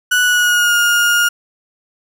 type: tone with pitch glide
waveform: 35% pulse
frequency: 1477 to 1422.6 Hz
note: F#6 to F6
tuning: -3 to +32 cents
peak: -9 dBFS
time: 0.11-1.29 s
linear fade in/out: 10 ms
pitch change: -65 cents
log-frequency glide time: 0.22-0.76 s
effects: none